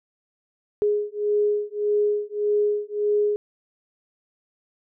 sine beating tone pair, 415.3 / 417 Hz, G#4 / G#4, 0 / +7 cents, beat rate 1.7 Hz, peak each -23 dBFS, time 0.82-3.36 s, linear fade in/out 0 ms, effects none

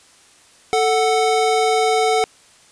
square tone pair together, 440 / 740 Hz, A4 / F#5, 0 / 0 cents, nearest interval major sixth, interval 900 cents, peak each -18 dBFS, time 0.73-2.24 s, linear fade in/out 0 ms, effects white hiss -50 dBFS RMS until 2.71 s + resampled to 22050 Hz

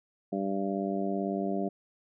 harmonic tone, 98 Hz, G2, in tune, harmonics 2 / 3 / 4 / 5 / 6 / 7, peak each -32 / -35 / -35 / -45 / -38 / -36 dBFS, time 0.32-1.69 s, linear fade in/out 10 ms, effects none

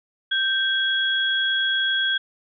sine tone pair together, 1568 / 3321 Hz, G6 / G#7, 0 / -1 cents, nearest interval octave + minor second, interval 1299 cents, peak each -22 dBFS, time 0.31-2.18 s, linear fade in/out 10 ms, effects none

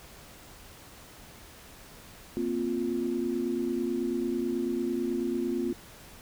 sine chord, Bb suspended second, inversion none, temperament just, 233.1 / 262.2 / 349.6 Hz, Bb3 / C4 / F4, 0 / +4 / +2 cents, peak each -33 / -32 / -30 dBFS, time 2.37-5.73 s, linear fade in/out 0 ms, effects pink hiss -50 dBFS RMS until 6.21 s

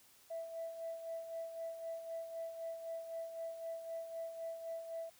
sine tone with tremolo, 660 Hz, E5, 2 cents sharp, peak -38 dBFS, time 0.3-5.1 s, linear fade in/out 10 ms, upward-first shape sine, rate 3.9 Hz, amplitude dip 60%, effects tanh soft clip ceiling -35 dBFS + white hiss -65 dBFS RMS until 5.19 s

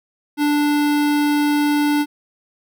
square tone with notch filter, 293.7 Hz, D4, in tune, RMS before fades -17 dBFS, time 0.37-2.06 s, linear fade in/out 50 ms, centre 7000 Hz, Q 2, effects none

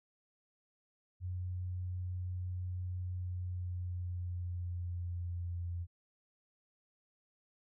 sine tone with pitch glide, 90.6 to 86.86 Hz, F#2 to F2, -36 to -9 cents, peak -36 dBFS, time 1.2-5.87 s, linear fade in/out 50 ms, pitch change -73 cents, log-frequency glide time 3.08-5.74 s, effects none

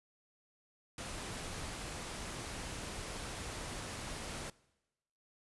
pink noise, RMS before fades -43 dBFS, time 0.98-4.5 s, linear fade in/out 2 ms, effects noise-tail reverb RT60 1.0 s tail -22 dB re dry + resampled to 24000 Hz

